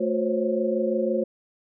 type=tone cluster; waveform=sine; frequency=221.1 / 361.9 / 520 / 546 Hz; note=A3 / F#4 / C5 / C#5; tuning=+9 / -38 / -11 / -26 cents; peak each=-27 dBFS; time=0-1.24 s; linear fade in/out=10 ms; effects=none